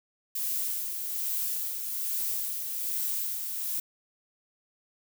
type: noise with tremolo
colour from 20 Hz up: violet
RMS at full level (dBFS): -30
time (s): 0.35-3.8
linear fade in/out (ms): 5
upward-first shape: sine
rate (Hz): 1.2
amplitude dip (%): 40
effects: none